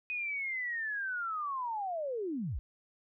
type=linear sweep; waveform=sine; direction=down; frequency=2508 to 41.79 Hz; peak=-33 dBFS; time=0.1-2.59 s; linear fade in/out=0 ms; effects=none